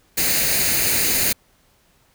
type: noise with comb filter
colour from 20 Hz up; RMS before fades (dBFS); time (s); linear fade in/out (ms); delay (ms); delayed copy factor
white; -19; 0.17-1.33; 10; 0.45; +0.6
effects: pink hiss -59 dBFS RMS until 2.14 s